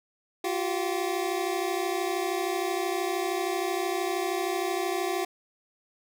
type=tone pair together; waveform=25% pulse; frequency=348.5 / 381.5 Hz; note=F4 / G4; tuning=-4 / -47 cents; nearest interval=major second; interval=157 cents; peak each=-26 dBFS; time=0.44-5.25 s; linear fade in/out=5 ms; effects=none